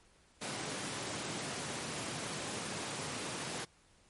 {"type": "high-pass noise", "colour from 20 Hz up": "pink", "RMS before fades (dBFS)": -40, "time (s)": [0.41, 3.65], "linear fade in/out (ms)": 10, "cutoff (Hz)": 120, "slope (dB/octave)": 24, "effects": ["pink hiss -66 dBFS RMS until 4.09 s", "MP3 48 kbps"]}